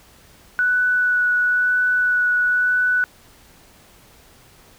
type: tone with vibrato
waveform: sine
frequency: 1480 Hz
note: F#6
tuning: in tune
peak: -15 dBFS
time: 0.59-3.04 s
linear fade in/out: 0 ms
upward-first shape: sine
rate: 1 Hz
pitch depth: 11 cents each way
effects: pink hiss -50 dBFS RMS until 4.78 s